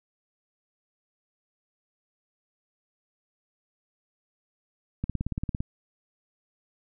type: click train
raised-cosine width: 5 ms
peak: -16 dBFS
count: 11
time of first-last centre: 5.04-5.605 s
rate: 17.7 Hz
effects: none

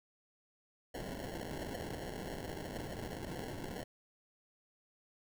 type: noise with sample-and-hold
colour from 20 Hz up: white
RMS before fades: -43 dBFS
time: 0.94-3.84 s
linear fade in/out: 10 ms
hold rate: 1225 Hz
effects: none

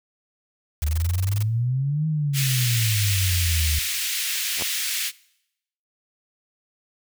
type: exponential two-way sweep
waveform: sine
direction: up then down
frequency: 73.6 to 158.4 to 73.6 Hz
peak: -20 dBFS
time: 0.82-3.79 s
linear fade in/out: 5 ms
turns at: 2.07 s
type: noise bursts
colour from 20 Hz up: white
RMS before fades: -34 dBFS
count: 14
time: 0.82-1.426 s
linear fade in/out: 0 ms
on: 21 ms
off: 24 ms
type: high-pass noise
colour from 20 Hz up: pink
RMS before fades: -26 dBFS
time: 2.33-5.12 s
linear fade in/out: 50 ms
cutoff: 2100 Hz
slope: 24 dB/octave
type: tone with exponential growth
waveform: 5% pulse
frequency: 87.31 Hz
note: F2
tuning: in tune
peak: -17 dBFS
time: 4.53-4.63 s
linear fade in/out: 0 ms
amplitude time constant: 21 ms
effects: noise-tail reverb RT60 0.8 s tail -22 dB re dry

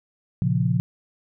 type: chord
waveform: sine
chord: Bb minor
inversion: none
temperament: equal with one note detuned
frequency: 116.54 / 137.32 / 174.61 Hz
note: Bb2 / Db3 / F3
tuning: 0 / -16 / 0 cents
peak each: -23 dBFS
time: 0.42-0.8 s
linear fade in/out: 0 ms
effects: none

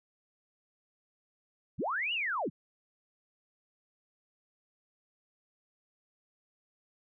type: linear two-way sweep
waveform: sine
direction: up then down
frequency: 58.27 to 2960 to 91.9 Hz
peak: -30 dBFS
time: 1.78-2.5 s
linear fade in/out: 20 ms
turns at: 2.13 s
effects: none

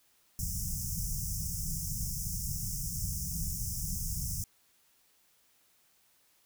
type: band-stop noise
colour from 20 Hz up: pink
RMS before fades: -35 dBFS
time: 0.39-4.44 s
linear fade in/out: 2 ms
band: 190 to 5300 Hz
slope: 96 dB/octave
effects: white hiss -68 dBFS RMS until 6.45 s

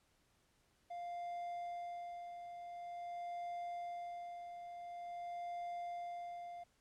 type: tone with tremolo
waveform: triangle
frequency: 698.5 Hz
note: F5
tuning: in tune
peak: -39 dBFS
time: 0.9-6.64 s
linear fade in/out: 10 ms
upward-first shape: sine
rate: 0.47 Hz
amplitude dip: 50%
effects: pink hiss -75 dBFS RMS until 6.8 s + low-pass 11000 Hz 12 dB/octave

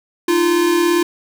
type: tone pair together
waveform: square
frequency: 308.1 / 345.8 Hz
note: D#4 / F4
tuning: -17 / -17 cents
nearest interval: major second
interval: 200 cents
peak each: -21 / -14 dBFS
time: 0.28-1.03 s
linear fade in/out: 5 ms
effects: none

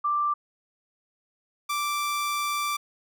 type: tone pair in turn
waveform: sine / sawtooth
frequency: 1178 / 1172.2 Hz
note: D6 / D6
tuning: +5 / -4 cents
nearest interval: unison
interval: 9 cents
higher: first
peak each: -22 dBFS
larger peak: neither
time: 0.04-0.34 / 1.69-2.77 s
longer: second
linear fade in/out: 10 ms
effects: none

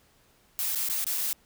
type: noise with dropouts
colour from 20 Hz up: blue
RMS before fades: -29 dBFS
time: 0.59-1.33 s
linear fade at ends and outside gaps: 0 ms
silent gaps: 0.749-0.757 / 0.887-0.898 / 1.043-1.067 / 1.176-1.18 s
effects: pink hiss -63 dBFS RMS until 1.45 s

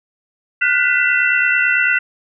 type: tone cluster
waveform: sine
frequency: 1436 / 1505 / 1987 / 2698 Hz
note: F6 / F#6 / B6 / E7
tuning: +48 / +29 / +10 / +40 cents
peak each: -18 dBFS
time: 0.61-1.99 s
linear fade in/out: 10 ms
effects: none

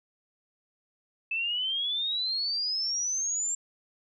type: exponential sweep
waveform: sine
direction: up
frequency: 2612 to 7450 Hz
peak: -27 dBFS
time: 1.31-3.55 s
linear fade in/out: 5 ms
effects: none

